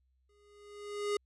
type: tone with exponential growth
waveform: square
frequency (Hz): 411.6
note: G#4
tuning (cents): -16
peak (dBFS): -29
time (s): 0.29-1.17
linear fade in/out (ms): 5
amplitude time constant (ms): 190
effects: added 64 Hz sine -70 dBFS peak until 1.25 s + resampled to 22050 Hz